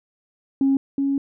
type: tone pair in turn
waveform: sine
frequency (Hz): 272 / 276.6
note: C#4 / C#4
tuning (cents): -33 / -4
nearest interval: unison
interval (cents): 29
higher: second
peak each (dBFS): -14 / -18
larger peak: first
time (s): 0.61-0.77 / 0.98-1.18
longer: second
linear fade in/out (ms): 2
effects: tanh soft clip ceiling -11 dBFS